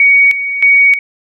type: tone with tremolo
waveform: sine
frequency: 2244 Hz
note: C#7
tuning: 21 cents sharp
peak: -4 dBFS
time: 0-0.99 s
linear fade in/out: 2 ms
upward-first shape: square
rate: 1.6 Hz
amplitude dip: 70%
effects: none